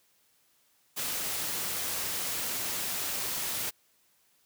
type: noise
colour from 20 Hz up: white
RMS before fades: -33 dBFS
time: 0.96-3.71 s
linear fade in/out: 20 ms
effects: white hiss -68 dBFS RMS until 4.45 s + high-pass 60 Hz 12 dB/octave